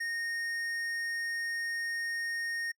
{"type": "tone with tanh clipping", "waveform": "sine", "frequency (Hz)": 1850, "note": "A#6", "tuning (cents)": -14, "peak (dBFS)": -34, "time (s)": [0, 2.72], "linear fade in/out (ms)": 10, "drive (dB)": 12, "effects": ["noise-tail reverb RT60 0.1 s tail -26 dB re dry"]}